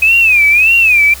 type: tone with vibrato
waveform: sine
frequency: 2515 Hz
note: D#7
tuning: 18 cents sharp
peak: -5 dBFS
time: 0.02-1.14 s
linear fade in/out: 5 ms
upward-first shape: sine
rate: 1.7 Hz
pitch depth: 160 cents each way
effects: added 66 Hz sine -32 dBFS peak until 1.2 s + white hiss -31 dBFS RMS until 1.2 s